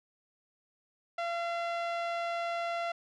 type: tone with low-pass filter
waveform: sawtooth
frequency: 683 Hz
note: F5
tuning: 39 cents flat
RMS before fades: -34 dBFS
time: 1.18-2.92 s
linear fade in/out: 5 ms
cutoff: 3100 Hz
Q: 0.78
effects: none